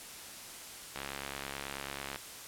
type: click train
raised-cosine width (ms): 0.3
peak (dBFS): -22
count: 84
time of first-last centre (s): 0.96-2.159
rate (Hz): 69.2
effects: white hiss -47 dBFS RMS until 2.47 s + low-pass 12000 Hz 12 dB/octave